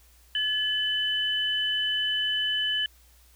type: tone pair together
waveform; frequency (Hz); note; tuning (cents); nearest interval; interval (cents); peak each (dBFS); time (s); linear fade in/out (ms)
sine; 1714 / 3012; A6 / F#7; -46 / +30; minor seventh; 976; -30 / -25; 0.35-2.86; 2
effects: added 60 Hz sine -56 dBFS peak until 3.35 s + white hiss -60 dBFS RMS until 3.35 s